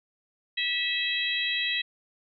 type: harmonic tone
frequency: 650 Hz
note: E5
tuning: 24 cents flat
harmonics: 3 / 4 / 5 / 6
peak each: -31 / -31 / -31 / -31 dBFS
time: 0.57-1.82 s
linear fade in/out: 10 ms
effects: none